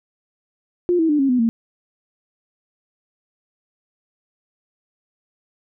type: tone with pitch steps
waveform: sine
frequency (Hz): 353.3 / 324 / 297.1 / 272.4 / 249.8 / 229.1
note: F4 / E4 / D4 / C#4 / B3 / A#3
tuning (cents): +20 / -30 / +20 / -30 / +20 / -30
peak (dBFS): -14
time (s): 0.89-1.49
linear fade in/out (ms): 0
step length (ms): 100
effects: none